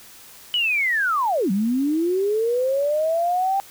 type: linear two-way sweep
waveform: sine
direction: down then up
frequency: 2999 to 185 to 794 Hz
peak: -18 dBFS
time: 0.54-3.6 s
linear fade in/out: 0 ms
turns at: 1.51 s
effects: white hiss -45 dBFS RMS until 3.7 s